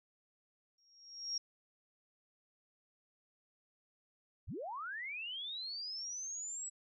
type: tone with exponential growth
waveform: sine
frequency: 5588 Hz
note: F8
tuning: in tune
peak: -33 dBFS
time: 0.78-1.38 s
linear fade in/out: 5 ms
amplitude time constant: 130 ms
type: linear sweep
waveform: sine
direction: up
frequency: 32.45 to 7870 Hz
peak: -40 dBFS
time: 4.47-6.7 s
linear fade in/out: 20 ms
effects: none